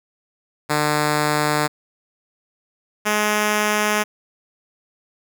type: tone pair in turn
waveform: 5% pulse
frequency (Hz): 150 / 210.8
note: D3 / G#3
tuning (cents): +37 / +26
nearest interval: tritone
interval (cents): 589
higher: second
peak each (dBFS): -6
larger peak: neither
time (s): 0.69-1.68 / 3.05-4.04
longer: neither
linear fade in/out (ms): 20
effects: none